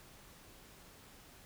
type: silence
effects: pink hiss -58 dBFS RMS until 1.45 s